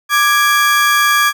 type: tone pair together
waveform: 35% pulse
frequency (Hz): 1179.4 / 1661.2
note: D6 / G#6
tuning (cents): +7 / 0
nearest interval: tritone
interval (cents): 593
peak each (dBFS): -11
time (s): 0.09-1.33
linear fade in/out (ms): 50
effects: none